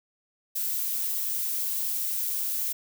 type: noise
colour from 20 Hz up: violet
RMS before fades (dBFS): -29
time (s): 0.55-2.73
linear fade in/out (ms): 10
effects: none